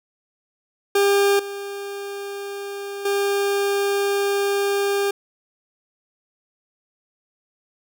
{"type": "tone with level steps", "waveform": "40% pulse", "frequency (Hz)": 400.7, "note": "G4", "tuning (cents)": 38, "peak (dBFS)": [-14, -28, -18], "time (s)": [0.95, 5.11], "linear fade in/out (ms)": 5, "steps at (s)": [1.39, 3.05], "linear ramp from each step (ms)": 5, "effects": []}